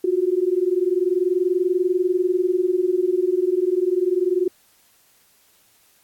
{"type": "tone pair together", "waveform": "sine", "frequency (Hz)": [353.5, 373.8], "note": ["F4", "F#4"], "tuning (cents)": [21, 18], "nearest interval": "minor second", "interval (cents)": 97, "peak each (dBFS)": -20, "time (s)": [0.04, 4.48], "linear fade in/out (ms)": 5, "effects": ["white hiss -58 dBFS RMS until 6.03 s", "AAC 64 kbps"]}